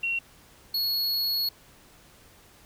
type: tone pair in turn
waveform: sine / square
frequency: 2737 / 4345 Hz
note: F7 / C#8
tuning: -36 / -35 cents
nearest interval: minor sixth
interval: 801 cents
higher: second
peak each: -25 dBFS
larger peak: neither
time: 0.03-0.19 / 0.74-1.49 s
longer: second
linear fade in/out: 5 ms
effects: pink hiss -55 dBFS RMS until 2.65 s